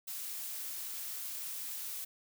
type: noise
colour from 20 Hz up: blue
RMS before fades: -41 dBFS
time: 0.07-2.05 s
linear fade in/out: 10 ms
effects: none